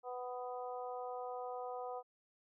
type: harmonic tone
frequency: 248.9 Hz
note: B3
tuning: 14 cents sharp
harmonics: 2 / 3 / 4 / 5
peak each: -44 / -44 / -50 / -52 dBFS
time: 0.03-2.03 s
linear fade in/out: 50 ms
effects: none